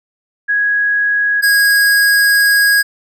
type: tone pair in turn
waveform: sine / square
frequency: 1661.2 / 1646.9 Hz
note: G#6 / G#6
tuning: 0 / -15 cents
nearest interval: unison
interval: 15 cents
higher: first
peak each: -11 / -9 dBFS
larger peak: second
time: 0.48-1.42 / 1.42-2.83 s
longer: second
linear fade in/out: 20 ms
effects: none